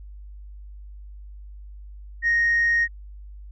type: tone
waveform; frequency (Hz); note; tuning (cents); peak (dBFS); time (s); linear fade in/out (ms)
sine; 1864.7; A#6; 0; -16; 2.22-2.88; 50
effects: tanh soft clip ceiling -14 dBFS + added 50 Hz sine -38 dBFS peak until 3.51 s